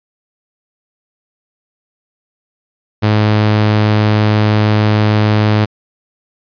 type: tone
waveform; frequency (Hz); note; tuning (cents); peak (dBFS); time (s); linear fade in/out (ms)
sawtooth; 106.4; G#2; +42; -5; 3.02-5.66; 20
effects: resampled to 11025 Hz